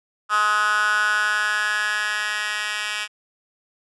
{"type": "tone with high-pass filter sweep", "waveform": "10% pulse", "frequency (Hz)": 210.4, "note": "G#3", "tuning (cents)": 23, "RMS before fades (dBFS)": -22, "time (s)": [0.29, 3.08], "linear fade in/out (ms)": 50, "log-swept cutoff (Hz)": [1300, 2100], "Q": 6.8, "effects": ["resampled to 24000 Hz"]}